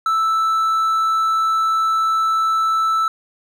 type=tone; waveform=triangle; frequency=1318.5 Hz; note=E6; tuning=in tune; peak=-13 dBFS; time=0.06-3.08 s; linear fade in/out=2 ms; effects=none